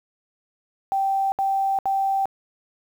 sine tone bursts, 780 Hz, G5, 9 cents flat, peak -19 dBFS, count 3, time 0.92-2.256 s, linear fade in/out 0 ms, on 400 ms, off 68 ms, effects 8-bit

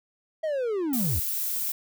triangle linear sweep, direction down, 650 to 61.1 Hz, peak -23 dBFS, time 0.43-1.2 s, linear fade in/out 10 ms
violet noise, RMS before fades -29 dBFS, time 0.93-1.72 s, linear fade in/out 2 ms
effects none

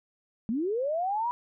sine linear sweep, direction up, 206.4 to 987.8 Hz, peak -26 dBFS, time 0.49-1.31 s, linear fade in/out 0 ms, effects none

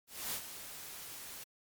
white noise with ADSR envelope, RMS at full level -37 dBFS, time 0.07-1.44 s, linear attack 270 ms, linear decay 65 ms, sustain -10 dB, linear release 8 ms, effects MP3 96 kbps

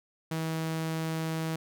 sawtooth tone, 161 Hz, E3, 41 cents flat, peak -26 dBFS, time 0.31-1.56 s, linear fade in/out 5 ms, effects none

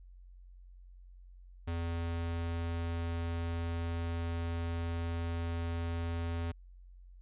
square tone, 84.2 Hz, E2, 37 cents sharp, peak -34 dBFS, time 1.67-6.52 s, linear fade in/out 10 ms, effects added 45 Hz sine -51 dBFS peak until 7.21 s + resampled to 8000 Hz

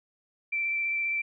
sine tone with vibrato, 2340 Hz, D7, 7 cents flat, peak -26 dBFS, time 0.52-1.22 s, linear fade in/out 10 ms, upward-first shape square, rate 15 Hz, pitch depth 9 cents each way, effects none

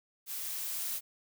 blue noise with level ramp, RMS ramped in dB -39 to -35 dBFS, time 0.26-1.01 s, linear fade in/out 50 ms, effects none

